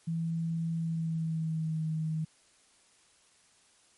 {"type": "tone with pitch glide", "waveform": "sine", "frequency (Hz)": [164.81, 158.01], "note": ["E3", "D#3"], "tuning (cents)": [0, 27], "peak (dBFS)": -29, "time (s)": [0.07, 2.25], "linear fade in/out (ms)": 10, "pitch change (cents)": -73, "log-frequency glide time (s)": [0.74, 1.84], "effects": ["white hiss -64 dBFS RMS until 3.97 s", "MP3 48 kbps"]}